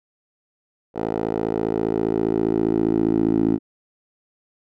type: tone with band-pass filter sweep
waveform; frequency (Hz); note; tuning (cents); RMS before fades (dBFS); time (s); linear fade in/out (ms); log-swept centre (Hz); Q
10% pulse; 55; A1; 0; -21; 0.94-3.59; 50; 520 to 300; 3.4
effects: none